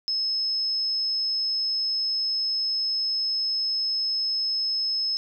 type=tone; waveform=sine; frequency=5190 Hz; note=E8; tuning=28 cents flat; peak=-23 dBFS; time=0.08-5.17 s; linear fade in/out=0 ms; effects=none